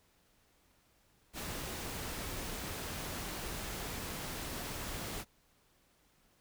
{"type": "noise", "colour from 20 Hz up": "pink", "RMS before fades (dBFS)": -41, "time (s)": [1.33, 5.25], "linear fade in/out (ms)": 50, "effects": ["pink hiss -70 dBFS RMS until 6.4 s"]}